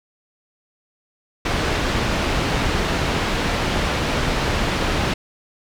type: low-pass noise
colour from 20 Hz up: pink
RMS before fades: -21 dBFS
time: 1.45-5.14 s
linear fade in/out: 5 ms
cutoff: 4000 Hz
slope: 12 dB/octave
effects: none